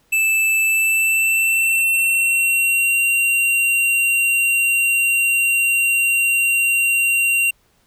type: tone with pitch glide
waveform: square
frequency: 2637 to 2757 Hz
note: E7 to F7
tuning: 0 to -23 cents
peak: -15 dBFS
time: 0.12-7.51 s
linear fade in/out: 10 ms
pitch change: +77 cents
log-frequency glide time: 0.64-2.99 s
effects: pink hiss -60 dBFS RMS until 7.86 s